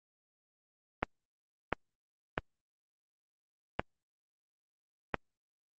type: clicks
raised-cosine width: 0.5 ms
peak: -13 dBFS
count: 5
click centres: 1.03 / 1.727 / 2.379 / 3.795 / 5.143 s
effects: Opus 24 kbps